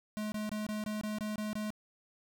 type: tone bursts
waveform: square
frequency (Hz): 212.7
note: G#3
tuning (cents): +42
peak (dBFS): -35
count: 9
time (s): 0.17-1.704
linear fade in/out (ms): 0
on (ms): 150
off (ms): 23
effects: none